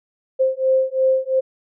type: beating tone pair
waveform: sine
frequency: 523.3 / 526.2 Hz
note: C5 / C5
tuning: 0 / +10 cents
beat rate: 2.9 Hz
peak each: -18 dBFS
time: 0.39-1.41 s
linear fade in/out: 20 ms
effects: none